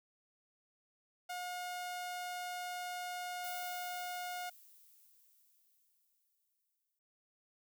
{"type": "tone", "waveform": "sawtooth", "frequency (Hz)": 718, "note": "F5", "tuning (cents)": 48, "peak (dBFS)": -36, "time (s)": [1.29, 4.5], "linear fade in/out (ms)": 10}
{"type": "noise with exponential decay", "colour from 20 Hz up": "violet", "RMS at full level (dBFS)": -47, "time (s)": [3.44, 6.99], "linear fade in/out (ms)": 2, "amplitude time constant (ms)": 770}
{"effects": []}